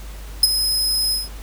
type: tone with ADSR envelope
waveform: sawtooth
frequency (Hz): 5090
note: D#8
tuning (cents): +39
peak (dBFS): -4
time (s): 0.43-1.29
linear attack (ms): 4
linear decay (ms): 27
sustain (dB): -11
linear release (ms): 170
effects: added 50 Hz sine -32 dBFS peak until 1.42 s + pink hiss -42 dBFS RMS until 1.42 s